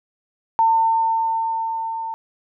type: tone with level ramp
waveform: sine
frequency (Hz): 902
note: A5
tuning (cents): +43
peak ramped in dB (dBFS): -12 to -25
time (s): 0.59-2.14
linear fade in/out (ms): 0
effects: none